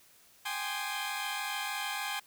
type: chord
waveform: 15% pulse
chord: Ab major seventh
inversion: third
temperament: equal with one note detuned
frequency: 784 / 830.6 / 1046.5 / 1214 Hz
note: G5 / Ab5 / C6 / Eb6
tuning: 0 / 0 / 0 / -43 cents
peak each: -33 / -31 / -33 / -37 dBFS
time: 0.45-2.2 s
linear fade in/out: 10 ms
effects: white hiss -61 dBFS RMS until 2.26 s